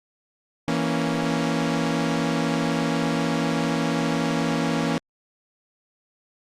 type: chord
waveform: sawtooth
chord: A# diminished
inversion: second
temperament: equal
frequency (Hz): 164.81 / 233.1 / 277.2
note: E3 / A#3 / C#4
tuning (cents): 0 / 0 / 0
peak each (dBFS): -22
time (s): 0.68-4.98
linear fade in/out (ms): 0
effects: low-pass 7000 Hz 12 dB/octave + Opus 48 kbps